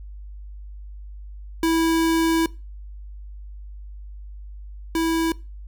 square tone pair in turn, 327.6 / 327.6 Hz, E4 / E4, -11 / -11 cents, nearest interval unison, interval 0 cents, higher neither, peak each -18 / -20 dBFS, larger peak first, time 1.63-2.46 / 4.95-5.32 s, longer first, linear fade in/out 2 ms, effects noise-tail reverb RT60 0.3 s tail -22 dB re dry + added 50 Hz sine -35 dBFS peak until 5.67 s

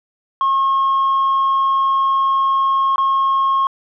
sine tone with dropouts, 1082 Hz, C#6, 42 cents flat, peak -11 dBFS, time 0.41-3.67 s, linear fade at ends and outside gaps 1 ms, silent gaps 2.959-2.981 s, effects tanh soft clip ceiling -11 dBFS

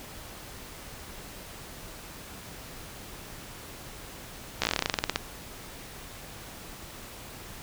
slowing click train, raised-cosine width 0.2 ms, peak -7 dBFS, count 17, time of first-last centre 4.62-5.159 s, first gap 15 ms, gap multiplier 1.1, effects pink hiss -44 dBFS RMS until 7.62 s

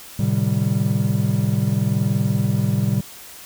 triangle chord, A half-diminished seventh, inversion none, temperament equal with one note detuned, 110 / 130.81 / 151.57 / 196 Hz, A2 / C3 / Eb3 / G3, 0 / 0 / -45 / 0 cents, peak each -20 / -20 / -23 / -20 dBFS, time 0.19-3.01 s, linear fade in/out 5 ms, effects white hiss -40 dBFS RMS until 3.45 s

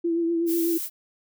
sine tone with vibrato, 335.8 Hz, E4, 32 cents sharp, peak -21 dBFS, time 0.04-0.78 s, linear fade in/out 10 ms, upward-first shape triangle, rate 8.1 Hz, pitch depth 38 cents each way
violet noise, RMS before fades -31 dBFS, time 0.46-0.9 s, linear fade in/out 50 ms
effects none

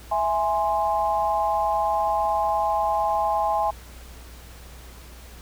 sine chord, E augmented, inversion none, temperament equal, 659.3 / 830.6 / 1046.5 Hz, E5 / G#5 / B#5, 0 / 0 / 0 cents, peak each -26 / -22 / -27 dBFS, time 0.11-3.71 s, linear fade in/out 10 ms, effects added 60 Hz sine -42 dBFS peak until 5.41 s + pink hiss -47 dBFS RMS until 5.41 s

